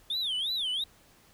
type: tone with vibrato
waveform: sine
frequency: 3446 Hz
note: A7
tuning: 37 cents flat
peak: -26 dBFS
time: 0.1-0.84 s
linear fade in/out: 5 ms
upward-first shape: sine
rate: 2.9 Hz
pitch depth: 260 cents each way
effects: tanh soft clip ceiling -27 dBFS + pink hiss -60 dBFS RMS until 1.33 s